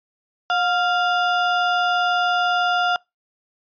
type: ring-modulated tone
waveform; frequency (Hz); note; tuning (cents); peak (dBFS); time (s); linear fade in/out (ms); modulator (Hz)
square; 1053; C6; +11; -15; 0.5-2.96; 0; 337
effects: noise-tail reverb RT60 0.2 s tail -25 dB re dry + resampled to 11025 Hz